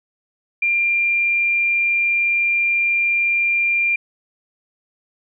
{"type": "tone", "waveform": "sine", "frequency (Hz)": 2387, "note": "D7", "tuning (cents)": 28, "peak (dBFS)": -15, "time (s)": [0.62, 3.96], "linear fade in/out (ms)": 5, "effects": []}